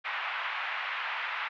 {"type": "band-pass noise", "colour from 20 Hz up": "white", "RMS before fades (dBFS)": -34, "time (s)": [0.04, 1.49], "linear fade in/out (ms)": 20, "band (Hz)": [850, 2600], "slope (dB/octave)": 24, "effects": ["low-pass 4000 Hz 12 dB/octave"]}